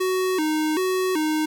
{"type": "tone with vibrato", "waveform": "square", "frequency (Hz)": 339.4, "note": "F4", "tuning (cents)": -49, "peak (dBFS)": -21, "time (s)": [0, 1.46], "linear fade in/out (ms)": 10, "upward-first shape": "square", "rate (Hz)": 1.3, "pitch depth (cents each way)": 160, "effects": ["9-bit"]}